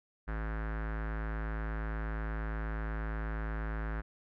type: tone with low-pass filter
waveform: square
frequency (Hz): 54.2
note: A1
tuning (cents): -25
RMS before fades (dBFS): -36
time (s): 0.27-4.02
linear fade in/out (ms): 20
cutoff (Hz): 1600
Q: 3.9
effects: none